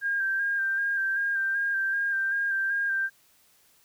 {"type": "tone with vibrato", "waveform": "sine", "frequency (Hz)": 1596, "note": "G6", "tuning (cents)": 31, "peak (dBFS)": -24, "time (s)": [0.01, 3.1], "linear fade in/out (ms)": 50, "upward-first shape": "square", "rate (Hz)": 2.6, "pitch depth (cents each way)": 23, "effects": ["white hiss -62 dBFS RMS until 3.84 s"]}